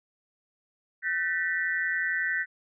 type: tone cluster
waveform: sine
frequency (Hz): 1526 / 1780 / 1951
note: G6 / A6 / B6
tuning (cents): -47 / +20 / -22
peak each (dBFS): -30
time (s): 1.02-2.46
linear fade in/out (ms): 50
effects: none